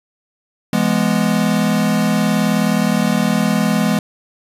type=chord; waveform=square; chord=E major; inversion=none; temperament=equal with one note detuned; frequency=168.08 / 207.7 / 246.9 Hz; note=E3 / G#3 / B3; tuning=+34 / 0 / 0 cents; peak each=-20 / -17 / -20 dBFS; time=0.73-3.99 s; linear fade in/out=2 ms; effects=resampled to 32000 Hz + 8-bit